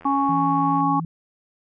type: click train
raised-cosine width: 0.5 ms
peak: -30 dBFS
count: 68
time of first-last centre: 0.01-0.805 s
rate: 84.3 Hz
type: harmonic tone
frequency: 277.2 Hz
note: C#4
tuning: in tune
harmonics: 1 / 3 / 4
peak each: -22 / -22 / -22 dBFS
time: 0.05-1 s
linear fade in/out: 5 ms
type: tone with vibrato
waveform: sine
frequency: 164.81 Hz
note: E3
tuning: in tune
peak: -26 dBFS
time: 0.29-1.05 s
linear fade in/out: 2 ms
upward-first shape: square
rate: 2.4 Hz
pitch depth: 8 cents each way
effects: none